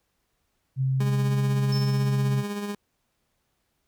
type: tone with pitch glide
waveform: sine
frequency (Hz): 132.4 to 133.17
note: C3 to C3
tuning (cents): +21 to +31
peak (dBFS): -21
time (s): 0.76-2.44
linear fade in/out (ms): 50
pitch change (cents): +10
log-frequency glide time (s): 1.21-1.38
type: tone with tremolo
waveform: 30% pulse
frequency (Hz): 204.5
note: G#3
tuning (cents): -26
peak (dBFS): -25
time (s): 1-2.75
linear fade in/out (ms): 5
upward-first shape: sine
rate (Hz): 16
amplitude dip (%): 40
type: tone with exponential decay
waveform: triangle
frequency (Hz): 5290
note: E8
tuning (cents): +5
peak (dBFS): -29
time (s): 1.72-2.46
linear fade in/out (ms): 5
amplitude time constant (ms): 160
effects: pink hiss -74 dBFS RMS until 3.87 s